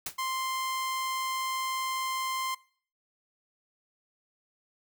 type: noise with exponential decay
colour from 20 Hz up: white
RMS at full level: -29 dBFS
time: 0.06-0.17 s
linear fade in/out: 5 ms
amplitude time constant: 23 ms
type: tone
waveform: sawtooth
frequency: 1046.5 Hz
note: C6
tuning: in tune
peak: -26 dBFS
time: 0.18-2.55 s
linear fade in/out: 10 ms
effects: noise-tail reverb RT60 0.5 s tail -22 dB re dry